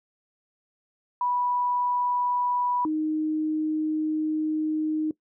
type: tone pair in turn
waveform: sine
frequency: 982 / 310.2 Hz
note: B5 / D#4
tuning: -10 / -5 cents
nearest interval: octave + minor sixth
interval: 1995 cents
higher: first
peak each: -23 dBFS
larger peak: neither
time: 1.21-2.85 / 2.85-5.11 s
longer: second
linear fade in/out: 2 ms
effects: noise-tail reverb RT60 0.1 s tail -20 dB re dry